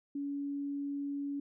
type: tone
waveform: sine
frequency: 282.9 Hz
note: C#4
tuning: 35 cents sharp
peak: -34 dBFS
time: 0.15-1.4 s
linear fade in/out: 5 ms
effects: none